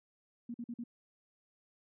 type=tone bursts; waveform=sine; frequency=236.9 Hz; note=A#3; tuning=28 cents sharp; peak=-38 dBFS; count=4; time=0.49-0.839 s; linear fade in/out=5 ms; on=52 ms; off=47 ms; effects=none